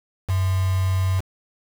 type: tone with quantisation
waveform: sine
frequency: 93.9 Hz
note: F#2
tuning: 26 cents sharp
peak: -18 dBFS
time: 0.28-1.21 s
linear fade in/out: 20 ms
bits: 5
effects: none